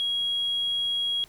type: tone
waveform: sine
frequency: 3300 Hz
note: G#7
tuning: 12 cents flat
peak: -23 dBFS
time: 0-1.24 s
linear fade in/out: 0 ms
effects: tanh soft clip ceiling -20 dBFS + pink hiss -54 dBFS RMS until 1.28 s